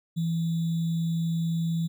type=tone with sample-and-hold; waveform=sine; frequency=165.6 Hz; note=E3; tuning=8 cents sharp; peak=-24 dBFS; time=0.16-1.88 s; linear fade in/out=20 ms; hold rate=3675 Hz; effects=none